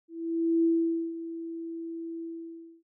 sine tone with ADSR envelope, 331.2 Hz, E4, 8 cents sharp, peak -20 dBFS, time 0.08-2.83 s, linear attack 560 ms, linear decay 490 ms, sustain -14 dB, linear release 600 ms, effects none

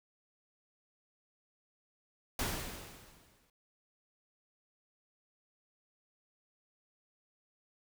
pink noise with exponential decay, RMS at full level -33 dBFS, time 2.39-3.5 s, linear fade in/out 2 ms, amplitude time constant 240 ms, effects none

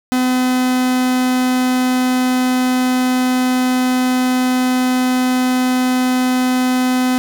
45% pulse tone, 253.6 Hz, B3, 46 cents sharp, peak -13 dBFS, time 0.12-7.18 s, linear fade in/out 0 ms, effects none

